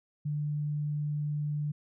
sine tone, 148.3 Hz, D3, 17 cents sharp, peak -29 dBFS, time 0.25-1.72 s, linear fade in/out 10 ms, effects none

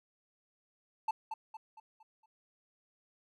triangle tone with echo, 881 Hz, A5, 2 cents sharp, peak -27 dBFS, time 1.08-1.11 s, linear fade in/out 5 ms, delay 230 ms, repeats 5, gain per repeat -7 dB, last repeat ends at 2.26 s, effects none

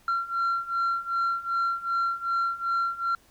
sine beating tone pair, 1367 / 1369.6 Hz, F6 / F6, -37 / -34 cents, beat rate 2.6 Hz, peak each -27 / -25 dBFS, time 0.08-3.15 s, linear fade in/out 2 ms, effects tanh soft clip ceiling -21 dBFS + pink hiss -60 dBFS RMS until 3.3 s

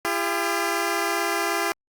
10% pulse tone pair together, 339.6 / 402.2 Hz, F4 / G4, -48 / +44 cents, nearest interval minor third, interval 292 cents, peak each -17 dBFS, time 0.05-1.72 s, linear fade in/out 0 ms, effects Opus 48 kbps

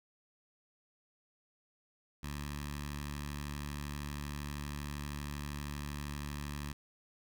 10% pulse tone with notch filter, 72.7 Hz, D2, 17 cents flat, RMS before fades -41 dBFS, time 2.23-6.73 s, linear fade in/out 5 ms, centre 450 Hz, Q 0.52, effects none

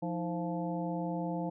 harmonic tone with a mistuned harmonic, 173.7 Hz, F3, 9 cents flat, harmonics 1 / 2 / 3 / 4 / 5, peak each -35 / -38 / -40 / -41 / -42 dBFS, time 0.02-1.5 s, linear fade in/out 10 ms, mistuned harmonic 2, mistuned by -150 cents, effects none

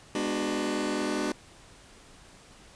sawtooth chord, G# half-diminished seventh, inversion none, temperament just, 207.7 / 249.2 / 299 / 373.8 Hz, G#3 / B3 / D4 / F#4, 0 / +16 / +31 / +18 cents, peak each -31 / -30 / -27 / -29 dBFS, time 0.15-1.32 s, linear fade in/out 2 ms, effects pink hiss -53 dBFS RMS until 2.75 s + resampled to 22050 Hz

